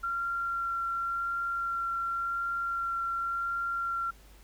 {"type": "tone with vibrato", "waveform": "sine", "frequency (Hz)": 1374, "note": "F6", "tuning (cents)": -29, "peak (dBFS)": -29, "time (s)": [0.03, 4.11], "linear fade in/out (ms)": 10, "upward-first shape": "sine", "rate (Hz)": 0.91, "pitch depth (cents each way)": 9, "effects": ["added 50 Hz sine -53 dBFS peak until 4.43 s", "pink hiss -59 dBFS RMS until 4.43 s"]}